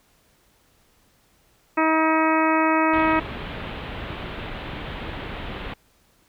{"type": "harmonic tone", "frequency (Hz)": 317.9, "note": "D#4", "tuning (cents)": 37, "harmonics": [1, 2, 3, 4, 5, 6, 7, 8], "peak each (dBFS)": [-21, -25, -23, -24, -31, -29, -31, -30], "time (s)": [1.77, 3.2], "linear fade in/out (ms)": 10}
{"type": "low-pass noise", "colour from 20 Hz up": "pink", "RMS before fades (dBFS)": -33, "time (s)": [2.93, 5.74], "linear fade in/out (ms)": 5, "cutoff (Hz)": 3600, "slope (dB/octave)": 48}
{"effects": ["pink hiss -61 dBFS RMS until 6.28 s"]}